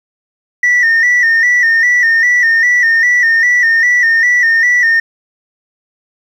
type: tone with vibrato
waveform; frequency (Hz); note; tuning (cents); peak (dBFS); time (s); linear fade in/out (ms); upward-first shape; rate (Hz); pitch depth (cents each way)
sine; 1891; A#6; +24; -5; 0.63-5; 5; square; 2.5; 60
effects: tanh soft clip ceiling -5 dBFS + 7-bit